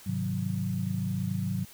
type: chord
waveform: sine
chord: Ab dominant seventh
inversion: none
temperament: equal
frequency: 103.83 / 130.81 / 155.56 / 185 Hz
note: Ab2 / C3 / Eb3 / Gb3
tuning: 0 / 0 / 0 / 0 cents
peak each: -33 / -35 / -36 / -31 dBFS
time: 0.06-1.65 s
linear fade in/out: 10 ms
effects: white hiss -51 dBFS RMS until 1.73 s